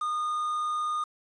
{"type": "tone with quantisation", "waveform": "triangle", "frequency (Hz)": 1224, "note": "D#6", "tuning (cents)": -29, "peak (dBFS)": -25, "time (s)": [0.01, 1.04], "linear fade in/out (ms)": 5, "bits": 8, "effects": ["resampled to 22050 Hz"]}